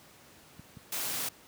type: clicks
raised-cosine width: 5 ms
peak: -32 dBFS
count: 2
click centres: 0.595 / 0.771 s
type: noise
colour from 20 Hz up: white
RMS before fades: -34 dBFS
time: 0.92-1.29 s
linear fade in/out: 5 ms
effects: pink hiss -56 dBFS RMS until 1.47 s + high-pass 100 Hz 12 dB/octave